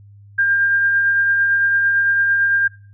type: tone with tremolo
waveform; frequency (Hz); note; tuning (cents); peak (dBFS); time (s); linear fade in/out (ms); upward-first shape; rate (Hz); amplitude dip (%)
sine; 1600; G6; +35; -12; 0.38-2.68; 10; triangle; 8.9; 30
effects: noise-tail reverb RT60 0.4 s tail -19 dB re dry + added 101 Hz sine -41 dBFS peak until 2.93 s